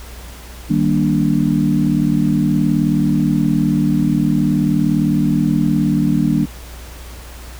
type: chord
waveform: sine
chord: Eb major seventh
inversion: none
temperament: equal with one note detuned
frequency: 155.56 / 196 / 235 / 293.7 Hz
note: Eb3 / G3 / Bb3 / D4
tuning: 0 / 0 / +14 / 0 cents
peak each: -18 dBFS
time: 0.69-6.46 s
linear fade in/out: 20 ms
effects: added 60 Hz sine -33 dBFS peak until 7.59 s + pink hiss -38 dBFS RMS until 7.59 s